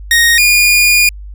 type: tone pair in turn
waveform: sawtooth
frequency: 1864.7 / 2433 Hz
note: A#6 / D#7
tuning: 0 / -39 cents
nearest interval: perfect fourth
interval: 461 cents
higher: second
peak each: -3 dBFS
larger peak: neither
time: 0.11-0.38 / 0.38-1.09 s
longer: second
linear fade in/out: 2 ms
effects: added 50 Hz sine -26 dBFS peak until 1.34 s